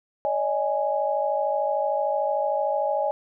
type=chord; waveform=sine; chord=C# suspended second; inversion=none; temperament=equal with one note detuned; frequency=569 / 622.3 / 830.6 Hz; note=C#5 / D#5 / G#5; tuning=+45 / 0 / 0 cents; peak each=-26 dBFS; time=0.25-3.11 s; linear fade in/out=0 ms; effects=none

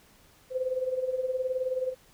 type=tone with tremolo; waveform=sine; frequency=514 Hz; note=C5; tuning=31 cents flat; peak=-24 dBFS; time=0.5-1.95 s; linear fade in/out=50 ms; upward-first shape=sine; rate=19 Hz; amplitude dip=70%; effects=pink hiss -59 dBFS RMS until 2.13 s

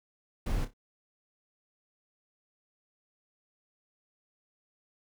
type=noise with echo; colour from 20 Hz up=brown; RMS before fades=-30 dBFS; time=0.46-0.65 s; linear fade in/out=5 ms; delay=29 ms; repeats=3; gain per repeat=-11 dB; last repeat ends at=0.737 s; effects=none

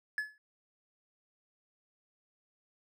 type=tone with exponential decay; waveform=triangle; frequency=1711 Hz; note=A6; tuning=49 cents flat; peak=-26 dBFS; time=0.18-0.38 s; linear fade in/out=1 ms; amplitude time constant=42 ms; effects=none

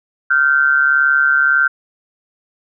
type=tone pair together; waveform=sine; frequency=1396.9 / 1538.6 Hz; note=F6 / G6; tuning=0 / -33 cents; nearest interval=major second; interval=167 cents; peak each=-13 dBFS; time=0.3-1.68 s; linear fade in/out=10 ms; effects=none

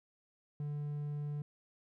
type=tone; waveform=triangle; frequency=146.83 Hz; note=D3; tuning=in tune; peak=-34 dBFS; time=0.6-1.42 s; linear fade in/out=2 ms; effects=none

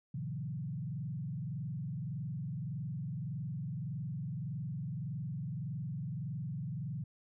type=tone with frequency modulation; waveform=sine; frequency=143.6 Hz; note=D3; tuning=39 cents flat; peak=-36 dBFS; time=0.14-7.04 s; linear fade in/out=5 ms; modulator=21.7 Hz; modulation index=1.4; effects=none

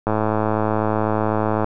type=click train; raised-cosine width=1 ms; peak=-6 dBFS; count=171; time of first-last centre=0.07-1.644 s; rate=108 Hz; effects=none

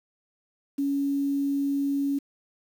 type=tone with quantisation; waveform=sine; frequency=280 Hz; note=C#4; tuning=18 cents sharp; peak=-23 dBFS; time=0.78-2.19 s; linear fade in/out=10 ms; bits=8; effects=none

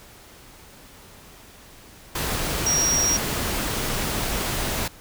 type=tone in noise; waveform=sine; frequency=5660 Hz; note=F8; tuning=22 cents sharp; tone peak=-19 dBFS; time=2.66-3.17 s; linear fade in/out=5 ms; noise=pink; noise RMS=-26 dBFS; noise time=2.15-4.88 s; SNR=+4 dB; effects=pink hiss -47 dBFS RMS until 5 s

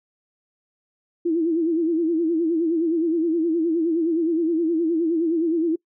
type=tone with vibrato; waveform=sine; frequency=329.6 Hz; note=E4; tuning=in tune; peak=-18 dBFS; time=1.25-5.76 s; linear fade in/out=10 ms; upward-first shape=sine; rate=9.6 Hz; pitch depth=90 cents each way; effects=noise-tail reverb RT60 0.1 s tail -24 dB re dry

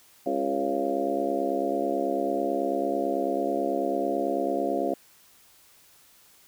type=harmonic tone with a mistuned harmonic; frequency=69.1 Hz; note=C#2; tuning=5 cents flat; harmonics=3 / 4 / 5 / 6 / 7 / 8 / 9 / 10; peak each=-38 / -31 / -32 / -33 / -35 / -30 / -42 / -30 dBFS; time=0.26-4.94 s; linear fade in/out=5 ms; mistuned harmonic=6; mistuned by=-41 cents; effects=white hiss -57 dBFS RMS until 6.47 s

